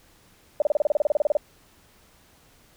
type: tone bursts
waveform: sine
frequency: 596 Hz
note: D5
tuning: 25 cents sharp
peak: -16 dBFS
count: 16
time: 0.6-1.37 s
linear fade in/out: 2 ms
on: 20 ms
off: 30 ms
effects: pink hiss -57 dBFS RMS until 2.76 s